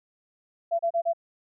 sine tone bursts, 676 Hz, E5, 43 cents sharp, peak -21 dBFS, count 4, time 0.71-1.134 s, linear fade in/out 20 ms, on 82 ms, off 32 ms, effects none

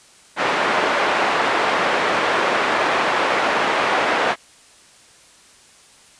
pink band-pass noise, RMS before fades -19 dBFS, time 0.36-4.36 s, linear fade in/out 50 ms, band 520 to 2100 Hz, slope 12 dB/octave, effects white hiss -49 dBFS RMS until 6.19 s + resampled to 22050 Hz

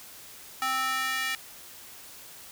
square tone with high-pass filter sweep, 261.6 Hz, C4, in tune, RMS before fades -29 dBFS, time 0.62-1.35 s, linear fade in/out 0 ms, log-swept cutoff 1100 to 2000 Hz, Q 2.1, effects white hiss -47 dBFS RMS until 2.51 s

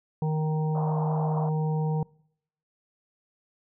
harmonic tone, 155.56 Hz, D#3, in tune, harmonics 1 / 3 / 5 / 6, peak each -24 / -34 / -38 / -40 dBFS, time 0.22-2.03 s, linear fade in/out 2 ms
white band-pass noise, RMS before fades -36 dBFS, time 0.75-1.49 s, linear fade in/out 2 ms, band 590 to 1000 Hz, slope 48 dB/octave
effects noise-tail reverb RT60 0.7 s tail -25 dB re dry

